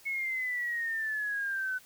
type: exponential sweep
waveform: sine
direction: down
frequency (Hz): 2200 to 1500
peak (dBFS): -30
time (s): 0.05-1.79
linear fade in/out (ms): 20
effects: white hiss -57 dBFS RMS until 1.85 s